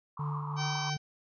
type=band-pass noise; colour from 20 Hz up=white; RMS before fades=-41 dBFS; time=0.17-0.9 s; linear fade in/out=5 ms; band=890 to 1200 Hz; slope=96 dB/octave
type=tone with tremolo; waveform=triangle; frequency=147.4 Hz; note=D3; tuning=7 cents sharp; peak=-29 dBFS; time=0.19-0.97 s; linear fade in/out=5 ms; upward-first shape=triangle; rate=2.8 Hz; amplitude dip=45%
type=harmonic tone; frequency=771 Hz; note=G5; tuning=29 cents flat; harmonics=1 / 2 / 3 / 4 / 5 / 6 / 7 / 8; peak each=-38 / -41 / -42 / -42 / -46 / -44 / -42 / -43 dBFS; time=0.56-0.98 s; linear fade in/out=50 ms
effects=none